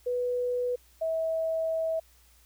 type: tone pair in turn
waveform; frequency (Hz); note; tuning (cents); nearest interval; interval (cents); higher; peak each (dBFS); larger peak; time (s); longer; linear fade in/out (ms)
sine; 492.8 / 647.6; B4 / E5; -4 / -31; perfect fourth; 473; second; -26; neither; 0.06-0.76 / 1.01-2; second; 10
effects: added 60 Hz sine -60 dBFS peak until 2.45 s + white hiss -62 dBFS RMS until 2.45 s